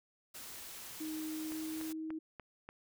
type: noise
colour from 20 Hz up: white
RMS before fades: -48 dBFS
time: 0.34-1.93 s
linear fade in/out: 10 ms
type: tone with pitch glide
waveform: sine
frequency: 312.4 to 316.8 Hz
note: D#4 to D#4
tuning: +7 to +31 cents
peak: -38 dBFS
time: 1-2.19 s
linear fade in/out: 10 ms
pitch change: +24 cents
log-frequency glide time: 1.33-1.8 s
type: click train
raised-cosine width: 0.5 ms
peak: -32 dBFS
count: 5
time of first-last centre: 1.52-2.69 s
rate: 3.42 Hz
effects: none